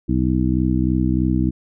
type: harmonic tone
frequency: 63.2 Hz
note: B1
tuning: 41 cents sharp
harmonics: 1 / 2 / 3 / 4 / 5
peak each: -22 / -22 / -22 / -22 / -22 dBFS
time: 0.08-1.51 s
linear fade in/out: 20 ms
effects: none